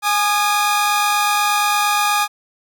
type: tone pair together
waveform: sawtooth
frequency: 830.6 / 1221.7 Hz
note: G#5 / D#6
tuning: 0 / -32 cents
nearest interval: perfect fifth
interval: 668 cents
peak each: -14 dBFS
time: 0.02-2.28 s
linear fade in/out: 50 ms
effects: none